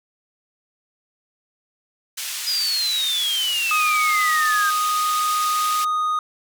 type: band-pass noise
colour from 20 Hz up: pink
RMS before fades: -29 dBFS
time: 2.17-5.85 s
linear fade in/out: 10 ms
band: 2800 to 14000 Hz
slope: 12 dB/octave
type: exponential sweep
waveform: sine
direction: down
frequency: 5010 to 1568 Hz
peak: -20 dBFS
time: 2.46-4.71 s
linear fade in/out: 20 ms
type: tone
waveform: triangle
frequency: 1240 Hz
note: D#6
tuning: 6 cents flat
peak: -17 dBFS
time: 3.71-6.19 s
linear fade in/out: 2 ms
effects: none